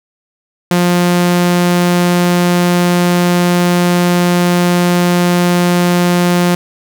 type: tone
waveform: sawtooth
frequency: 176.3 Hz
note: F3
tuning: 17 cents sharp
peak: -5 dBFS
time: 0.71-6.55 s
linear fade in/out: 2 ms
effects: none